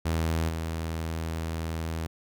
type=tone with level steps; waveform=sawtooth; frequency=81.3 Hz; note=E2; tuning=23 cents flat; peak=-21 / -26 dBFS; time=0.05-2.07 s; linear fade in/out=10 ms; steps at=0.48 s; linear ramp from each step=20 ms; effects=none